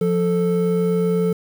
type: tone pair together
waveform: triangle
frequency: 175.83 / 440 Hz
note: F3 / A4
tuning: +12 / 0 cents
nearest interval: octave + major third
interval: 1588 cents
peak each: -17 dBFS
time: 0.01-1.33 s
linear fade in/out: 5 ms
effects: 7-bit